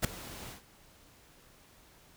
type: noise with ADSR envelope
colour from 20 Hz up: pink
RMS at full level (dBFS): -26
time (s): 0.02-0.62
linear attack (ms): 26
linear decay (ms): 4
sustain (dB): -19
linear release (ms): 120
effects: pink hiss -60 dBFS RMS until 2.16 s